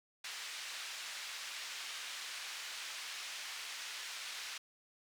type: band-pass noise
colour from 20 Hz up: pink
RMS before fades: -45 dBFS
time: 0.24-4.58 s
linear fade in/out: 5 ms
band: 1900 to 6200 Hz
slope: 12 dB/octave
effects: none